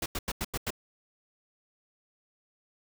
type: noise bursts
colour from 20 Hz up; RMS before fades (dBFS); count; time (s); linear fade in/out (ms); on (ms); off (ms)
pink; -32; 6; 0.02-0.705; 5; 40; 89
effects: none